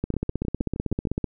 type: two click trains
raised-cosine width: 3 ms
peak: -17 / -12 dBFS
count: 7 / 20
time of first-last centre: 0.14-1.072 / 0.04-1.243 s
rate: 6.44 / 15.8 Hz
effects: none